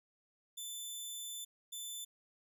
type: tone bursts at uneven times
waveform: 15% pulse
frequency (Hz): 3520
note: A7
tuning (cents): 0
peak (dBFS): -35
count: 2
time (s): 0.57-1.45 / 1.72-2.05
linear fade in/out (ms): 10
effects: none